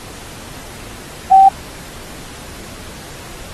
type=tone with pitch steps; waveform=sine; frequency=769 / 773.9 / 778.8 Hz; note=G5 / G5 / G5; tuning=-33 / -22 / -12 cents; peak=-3 dBFS; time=1.31-1.49 s; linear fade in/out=10 ms; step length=60 ms; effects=pink hiss -34 dBFS RMS until 3.53 s + AAC 32 kbps